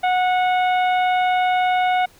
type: harmonic tone with a mistuned harmonic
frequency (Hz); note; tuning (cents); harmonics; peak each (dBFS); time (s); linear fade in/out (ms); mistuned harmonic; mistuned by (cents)
733; F#5; -16; 1 / 2 / 3 / 4 / 5; -16 / -27 / -27 / -34 / -36; 0.03-2.06; 10; 4; -17
effects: pink hiss -51 dBFS RMS until 2.19 s